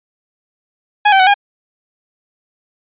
sawtooth tone with pitch steps, 833 / 774 / 748 / 811 Hz, G#5 / G5 / F#5 / G#5, +5 / -22 / +19 / -41 cents, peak -3 dBFS, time 1.05-1.342 s, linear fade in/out 10 ms, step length 73 ms, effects resampled to 8000 Hz

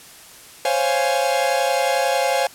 45% pulse chord, Db major seventh, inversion third, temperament equal, 523.3 / 554.4 / 698.5 / 830.6 Hz, C5 / Db5 / F5 / Ab5, 0 / 0 / 0 / 0 cents, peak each -23 dBFS, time 0.65-2.47 s, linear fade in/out 2 ms, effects white hiss -43 dBFS RMS until 2.54 s + low-pass 12000 Hz 12 dB/octave

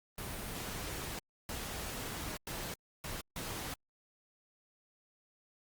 pink noise bursts at uneven times, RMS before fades -41 dBFS, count 5, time 0.18-1.19 / 1.49-2.37 / 2.47-2.74 / 3.04-3.21 / 3.36-3.74 s, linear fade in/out 2 ms, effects Opus 32 kbps

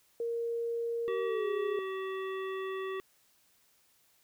sine tone with pitch glide, 466.2 to 415.3 Hz, A#4 to G#4, 0 to 0 cents, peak -31 dBFS, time 0.2-1.79 s, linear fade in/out 2 ms, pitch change -200 cents, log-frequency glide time 1.25-1.48 s
harmonic tone, 382 Hz, G4, 45 cents flat, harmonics 1 / 3 / 5 / 7 / 9, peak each -35 / -42 / -45 / -51 / -53 dBFS, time 1.08-3 s, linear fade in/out 0 ms
effects white hiss -68 dBFS RMS until 4.23 s

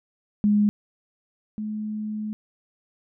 sine tone pair in turn, 207.7 / 213.5 Hz, G#3 / G#3, 0 / +48 cents, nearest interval unison, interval 48 cents, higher second, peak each -16 / -27 dBFS, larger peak first, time 0.44-0.69 / 1.58-2.33 s, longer second, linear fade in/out 0 ms, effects none

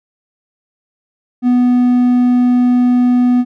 triangle tone, 246.9 Hz, B3, in tune, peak -6 dBFS, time 1.42-3.45 s, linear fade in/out 50 ms, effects none

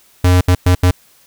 square tone bursts at uneven times, 90.2 Hz, F#2, 44 cents flat, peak -8 dBFS, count 4, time 0.24-0.41 / 0.48-0.55 / 0.66-0.75 / 0.83-0.91 s, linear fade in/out 5 ms, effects white hiss -50 dBFS RMS until 1.26 s

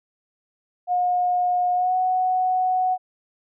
sine tone with pitch glide, 719 to 740.1 Hz, F#5 to F#5, -50 to 0 cents, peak -18 dBFS, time 0.87-2.98 s, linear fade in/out 50 ms, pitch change +50 cents, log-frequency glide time 1.74-1.95 s, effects none

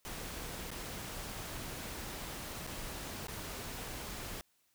pink noise with dropouts, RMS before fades -43 dBFS, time 0.05-4.41 s, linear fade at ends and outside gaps 0 ms, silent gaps 0.705-0.715 / 2.667-2.673 / 3.27-3.283 s, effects white hiss -74 dBFS RMS until 4.74 s

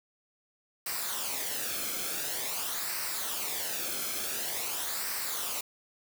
white noise with flanger, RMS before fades -34 dBFS, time 0.86-5.61 s, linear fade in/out 5 ms, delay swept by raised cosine 0.29 to 1.08 ms, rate 0.47 Hz, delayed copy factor -0.6, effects none

